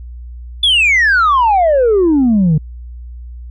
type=exponential sweep; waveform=sine; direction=down; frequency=3520 to 146.83 Hz; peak=-6 dBFS; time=0.63-2.58 s; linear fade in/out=5 ms; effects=tanh soft clip ceiling -6 dBFS + added 60 Hz sine -27 dBFS peak until 3.5 s